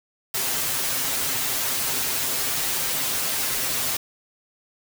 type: noise with comb filter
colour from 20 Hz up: white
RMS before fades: -25 dBFS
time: 0.34-3.97 s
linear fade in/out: 5 ms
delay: 7.6 ms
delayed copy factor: +1
effects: none